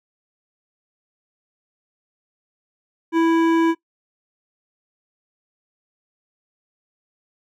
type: tone with hard clipping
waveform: sine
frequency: 329.6 Hz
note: E4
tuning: in tune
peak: -16 dBFS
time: 3.12-3.75 s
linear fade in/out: 50 ms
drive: 13 dB
effects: noise-tail reverb RT60 0.1 s tail -20 dB re dry